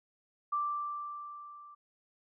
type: tone with level ramp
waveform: sine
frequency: 1174.7 Hz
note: D6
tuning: in tune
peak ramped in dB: -28 to -50 dBFS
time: 0.52-1.75 s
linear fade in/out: 10 ms
effects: none